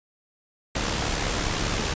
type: noise with amplitude modulation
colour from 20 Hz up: pink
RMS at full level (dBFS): -24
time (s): 0.75-1.94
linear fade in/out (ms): 5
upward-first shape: sine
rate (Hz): 70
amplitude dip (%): 45
effects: resampled to 16000 Hz